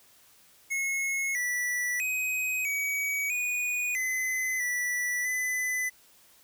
square tone with pitch steps, 2176 / 1961 / 2520 / 2266 / 2466 / 2032 / 1963 / 2007 Hz, C#7 / B6 / D#7 / C#7 / D#7 / B6 / B6 / B6, -33 / -13 / +21 / +37 / -16 / +49 / -11 / +27 cents, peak -28 dBFS, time 0.7-5.9 s, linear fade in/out 20 ms, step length 650 ms, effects white hiss -59 dBFS RMS until 6.43 s

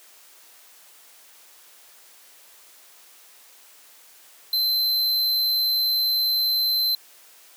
square tone, 4085 Hz, C8, 42 cents flat, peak -20 dBFS, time 4.53-6.95 s, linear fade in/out 2 ms, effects white hiss -51 dBFS RMS until 7.56 s + high-pass 400 Hz 12 dB/octave

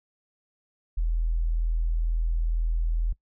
sine tone, 41.07 Hz, E1, 6 cents flat, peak -22 dBFS, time 0.97-3.13 s, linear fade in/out 10 ms, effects noise-tail reverb RT60 0.1 s tail -21 dB re dry

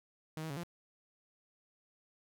sawtooth tone with pitch steps, 157 / 159.8 / 138.9 / 172.1 Hz, D#3 / D#3 / C#3 / F3, +16 / +47 / +4 / -25 cents, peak -35 dBFS, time 0.37-0.634 s, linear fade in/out 0 ms, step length 66 ms, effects none

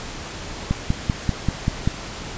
click train, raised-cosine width 5 ms, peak -6 dBFS, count 7, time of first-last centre 0.71-1.875 s, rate 5.15 Hz, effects pink hiss -33 dBFS RMS until 2.37 s + resampled to 16000 Hz

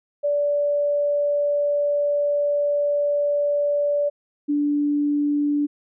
sine tone pair in turn, 580 / 291.6 Hz, D5 / D4, -22 / -12 cents, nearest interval octave, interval 1190 cents, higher first, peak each -18 dBFS, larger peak neither, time 0.23-4.1 / 4.48-5.67 s, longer first, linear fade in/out 20 ms, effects none

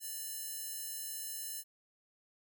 square tone with high-pass filter, 587.3 Hz, D5, in tune, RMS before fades -42 dBFS, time 0-1.64 s, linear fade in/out 50 ms, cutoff 8600 Hz, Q 0.61, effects none

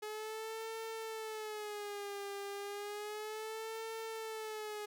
sawtooth tone with vibrato, 423.6 Hz, G#4, 34 cents sharp, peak -37 dBFS, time 0.02-4.86 s, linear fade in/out 10 ms, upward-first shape sine, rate 0.32 Hz, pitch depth 98 cents each way, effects none

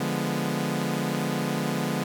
sawtooth chord, D diminished seventh, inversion none, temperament equal, 146.83 / 174.61 / 207.7 / 246.9 Hz, D3 / F3 / Ab3 / Cb4, 0 / 0 / 0 / 0 cents, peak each -27 dBFS, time 0-2.04 s, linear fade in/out 5 ms, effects none

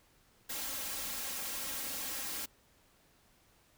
white noise with comb filter, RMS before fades -39 dBFS, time 0.49-2.46 s, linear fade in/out 10 ms, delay 3.7 ms, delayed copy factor +0.7, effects pink hiss -67 dBFS RMS until 3.77 s

